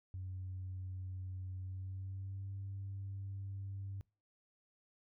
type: tone with pitch glide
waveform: sine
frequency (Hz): 93 to 97.96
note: F#2 to G2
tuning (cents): +9 to -1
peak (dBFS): -40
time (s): 0.14-4.01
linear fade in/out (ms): 0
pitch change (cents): +90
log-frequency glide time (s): 1.59-2.52
effects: noise-tail reverb RT60 0.3 s tail -24 dB re dry + tanh soft clip ceiling -37 dBFS